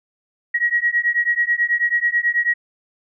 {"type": "beating tone pair", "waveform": "sine", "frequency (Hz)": [1899, 1908.2], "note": ["A#6", "A#6"], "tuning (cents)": [32, 40], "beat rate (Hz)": 9.2, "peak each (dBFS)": -19, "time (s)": [0.54, 2.54], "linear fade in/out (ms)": 10, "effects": []}